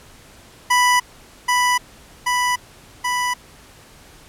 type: tone with echo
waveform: 25% pulse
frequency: 987.8 Hz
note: B5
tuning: in tune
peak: -9 dBFS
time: 0.7-1 s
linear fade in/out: 10 ms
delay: 780 ms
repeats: 3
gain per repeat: -2 dB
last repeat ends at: 3.34 s
effects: pink hiss -46 dBFS RMS until 4.28 s + low-pass 12000 Hz 12 dB/octave